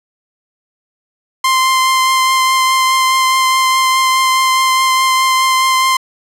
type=tone with vibrato; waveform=sawtooth; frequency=1045 Hz; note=C6; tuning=2 cents flat; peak=-6 dBFS; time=1.44-5.97 s; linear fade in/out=5 ms; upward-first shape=triangle; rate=4.8 Hz; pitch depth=13 cents each way; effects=low-pass 12000 Hz 12 dB/octave